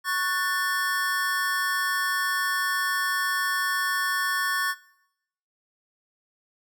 square chord, F# minor, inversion second, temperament just, 1110 / 1480 / 1776 Hz, C#6 / F#6 / A6, +2 / 0 / +16 cents, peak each -29 / -32 / -28 dBFS, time 0.04-4.75 s, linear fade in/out 50 ms, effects noise-tail reverb RT60 0.8 s tail -20 dB re dry

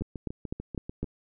two click trains, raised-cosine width 3 ms, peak -18 / -23 dBFS, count 5 / 8, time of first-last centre 0.02-1.03 / 0.01-1.042 s, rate 3.96 / 6.78 Hz, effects none

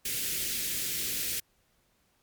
white band-stop noise, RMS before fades -32 dBFS, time 0.05-1.4 s, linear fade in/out 5 ms, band 450 to 1800 Hz, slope 24 dB/octave, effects pink hiss -70 dBFS RMS until 2.22 s + MP3 96 kbps

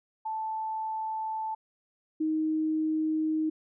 sine tone pair in turn, 878 / 313.3 Hz, A5 / D#4, -4 / +12 cents, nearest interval octave + tritone, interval 1784 cents, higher first, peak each -30 / -25 dBFS, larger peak second, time 0.25-1.55 / 2.2-3.5 s, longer neither, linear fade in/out 10 ms, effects none

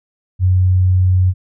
sine tone, 92.1 Hz, F#2, 7 cents flat, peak -9 dBFS, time 0.39-1.34 s, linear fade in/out 50 ms, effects none

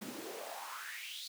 pink noise with high-pass filter sweep, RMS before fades -45 dBFS, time 0.01-1.28 s, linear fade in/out 10 ms, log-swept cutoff 200 to 4400 Hz, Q 5.3, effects none

